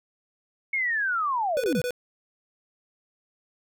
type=linear sweep; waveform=sine; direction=down; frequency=2206 to 122.4 Hz; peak=-23 dBFS; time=0.73-1.81 s; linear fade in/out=5 ms
type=tone bursts; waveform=square; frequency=493.9 Hz; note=B4; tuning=in tune; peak=-27 dBFS; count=4; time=1.57-1.907 s; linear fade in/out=0 ms; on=67 ms; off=23 ms
effects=none